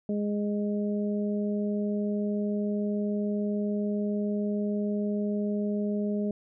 harmonic tone, 206.7 Hz, G#3, 8 cents flat, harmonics 1 / 2 / 3, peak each -27 / -33 / -37 dBFS, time 0.09-6.31 s, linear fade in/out 2 ms, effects none

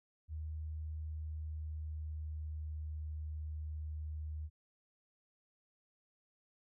sine tone with pitch glide, 77.78 to 76.89 Hz, D#2 to D#2, 0 to -20 cents, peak -39 dBFS, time 0.28-4.5 s, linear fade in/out 50 ms, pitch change -20 cents, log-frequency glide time 0.96-2.87 s, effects none

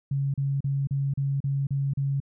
sine tone bursts, 138.5 Hz, C#3, 1 cent flat, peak -23 dBFS, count 8, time 0.11-2.202 s, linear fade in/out 5 ms, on 230 ms, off 36 ms, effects none

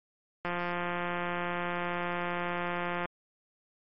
click train, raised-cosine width 0.5 ms, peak -18 dBFS, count 457, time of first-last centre 0.45-3.056 s, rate 175 Hz, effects MP3 32 kbps

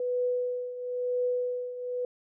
sine tone with tremolo, 495.1 Hz, B4, 4 cents sharp, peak -24 dBFS, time 0-2.05 s, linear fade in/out 2 ms, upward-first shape triangle, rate 1 Hz, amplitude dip 75%, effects none

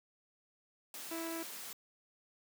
white noise, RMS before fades -46 dBFS, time 0.94-1.73 s, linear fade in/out 2 ms
harmonic tone, 329.6 Hz, E4, in tune, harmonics 1 / 2 / 3 / 4 / 5 / 6 / 7 / 8, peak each -40 / -46 / -50 / -52 / -54 / -56 / -57 / -58 dBFS, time 1.11-1.43 s, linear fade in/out 5 ms
effects high-pass 200 Hz 12 dB/octave

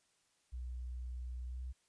sine tone with pitch glide, 61.74 to 63.29 Hz, B1 to B1, 0 to +43 cents, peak -40 dBFS, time 0.52-1.73 s, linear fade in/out 20 ms, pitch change +43 cents, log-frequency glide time 1.46-1.62 s, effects white hiss -75 dBFS RMS until 1.88 s + resampled to 22050 Hz

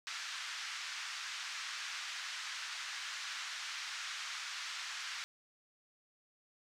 pink band-pass noise, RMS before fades -43 dBFS, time 0.07-5.24 s, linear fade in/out 0 ms, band 1300 to 6400 Hz, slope 24 dB/octave, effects none

